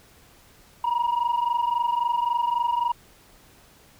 sine tone pair together, 942.3 / 966 Hz, A#5 / B5, +18 / -39 cents, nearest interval unison, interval 43 cents, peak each -22 dBFS, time 0.84-2.92 s, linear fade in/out 5 ms, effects tanh soft clip ceiling -18 dBFS + pink hiss -54 dBFS RMS until 3.99 s

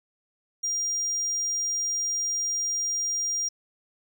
triangle tone, 5700 Hz, F8, 34 cents sharp, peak -24 dBFS, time 0.63-3.49 s, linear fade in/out 10 ms, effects none

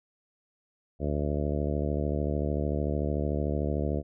harmonic tone, 73.42 Hz, D2, in tune, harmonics 1 / 2 / 3 / 4 / 5 / 6 / 7 / 8 / 9, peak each -30 / -33 / -35 / -36 / -37 / -38 / -38 / -39 / -40 dBFS, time 0.99-4.03 s, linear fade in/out 50 ms, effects none

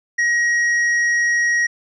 sine tone with hard clipping, 1894 Hz, A#6, 27 cents sharp, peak -16 dBFS, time 0.18-1.67 s, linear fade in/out 10 ms, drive 5 dB, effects resampled to 22050 Hz

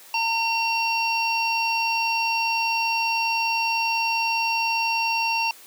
harmonic tone with a mistuned harmonic, 910 Hz, A#5, 42 cents flat, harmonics 1 / 3 / 5 / 6, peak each -24 / -24 / -32 / -32 dBFS, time 0.14-5.51 s, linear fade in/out 2 ms, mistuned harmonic 6, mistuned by +36 cents, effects white hiss -47 dBFS RMS until 5.66 s + high-pass 300 Hz 12 dB/octave

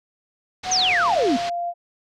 white low-pass noise, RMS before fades -33 dBFS, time 0.63-1.5 s, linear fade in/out 10 ms, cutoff 4900 Hz, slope 24 dB/octave
sine tone with pitch glide, 740 to 694.4 Hz, F#5 to F5, 0 to -10 cents, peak -23 dBFS, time 0.64-1.74 s, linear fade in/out 50 ms, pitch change -110 cents, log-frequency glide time 0.89-0.97 s
sine exponential sweep, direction down, 6630 to 230.4 Hz, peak -17 dBFS, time 0.71-1.37 s, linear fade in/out 10 ms
effects none

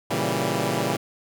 10% pulse chord, A# diminished seventh, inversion none, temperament equal, 116.54 / 138.59 / 164.81 / 196 Hz, A#2 / C#3 / E3 / G3, 0 / 0 / 0 / 0 cents, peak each -20 dBFS, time 0.1-0.97 s, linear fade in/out 10 ms, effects none

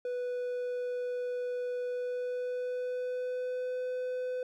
triangle tone with pitch glide, 493.9 to 504 Hz, B4 to B4, 0 to +35 cents, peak -30 dBFS, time 0.05-4.43 s, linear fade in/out 2 ms, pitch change +35 cents, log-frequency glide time 1.85-3.8 s, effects none

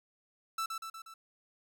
45% pulse tone with echo, 1325 Hz, E6, 9 cents sharp, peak -32 dBFS, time 0.58-0.66 s, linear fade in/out 5 ms, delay 120 ms, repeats 4, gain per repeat -4 dB, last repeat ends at 1.14 s, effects none

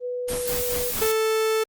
sine tone with pitch glide, 493.9 to 490.2 Hz, B4 to B4, 0 to -13 cents, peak -26 dBFS, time 0-0.93 s, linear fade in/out 50 ms, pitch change -13 cents, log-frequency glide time 0.34-0.64 s
pink noise with tremolo, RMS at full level -31 dBFS, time 0.27-1.15 s, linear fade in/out 50 ms, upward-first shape sine, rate 4.5 Hz, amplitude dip 85%
blue noise, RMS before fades -28 dBFS, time 0.28-1.12 s, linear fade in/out 5 ms
45% pulse tone, 440 Hz, A4, in tune, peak -20 dBFS, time 1.01-1.64 s, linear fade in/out 10 ms
effects Opus 32 kbps

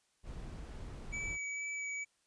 brown noise, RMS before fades -45 dBFS, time 0.23-1.38 s, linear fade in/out 50 ms
square tone with vibrato, 2288 Hz, D7, 46 cents flat, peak -38 dBFS, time 1.12-2.05 s, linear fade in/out 20 ms, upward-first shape sine, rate 2.2 Hz, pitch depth 10 cents each way
effects white hiss -75 dBFS RMS until 2.26 s + resampled to 22050 Hz

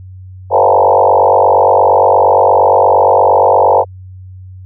sine tone with frequency modulation, 698.5 Hz, F5, in tune, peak -5 dBFS, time 0.5-3.85 s, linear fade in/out 50 ms, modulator 48.6 Hz, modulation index 4.9, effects added 93 Hz sine -29 dBFS peak until 4.65 s

